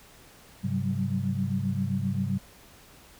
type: tone cluster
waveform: sine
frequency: 101.5 / 134.3 / 187 / 194.6 Hz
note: G#2 / C3 / F#3 / G3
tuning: -39 / +46 / +19 / -12 cents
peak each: -31 dBFS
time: 0.63-2.39 s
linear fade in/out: 20 ms
effects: pink hiss -53 dBFS RMS until 3.19 s